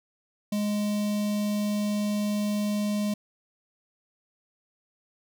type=tone with notch filter; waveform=square; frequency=207.7 Hz; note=G#3; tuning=in tune; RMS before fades=-27 dBFS; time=0.52-3.14 s; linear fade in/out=5 ms; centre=1500 Hz; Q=0.81; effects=none